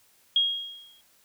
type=tone with exponential decay; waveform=sine; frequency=3272 Hz; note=G#7; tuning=26 cents flat; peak=-17 dBFS; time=0.36-1.01 s; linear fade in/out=2 ms; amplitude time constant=140 ms; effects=white hiss -62 dBFS RMS until 1.24 s